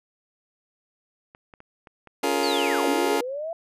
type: clicks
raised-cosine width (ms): 0.5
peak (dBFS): -31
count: 6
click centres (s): 1.349 / 1.538 / 1.604 / 1.872 / 2.073 / 2.405
type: chord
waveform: 25% pulse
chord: Bb minor seventh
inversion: first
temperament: just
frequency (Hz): 279.7 / 349.6 / 419.5 / 466.2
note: Db4 / F4 / Ab4 / Bb4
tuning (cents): +16 / +2 / +17 / 0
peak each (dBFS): -24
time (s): 2.23-3.21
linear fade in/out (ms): 5
type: linear two-way sweep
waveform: sine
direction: down then up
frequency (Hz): 4699 to 261.6 to 680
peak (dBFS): -28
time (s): 2.43-3.53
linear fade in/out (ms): 2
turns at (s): 2.88
effects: resampled to 32000 Hz